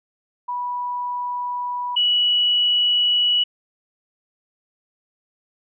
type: tone pair in turn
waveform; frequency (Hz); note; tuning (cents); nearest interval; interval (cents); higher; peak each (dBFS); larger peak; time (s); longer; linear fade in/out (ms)
sine; 980 / 2937; B5 / F#7; -14 / -13; octave + perfect fifth; 1901; second; -23 / -15; second; 0.48-1.96 / 1.96-3.44; neither; 10
effects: none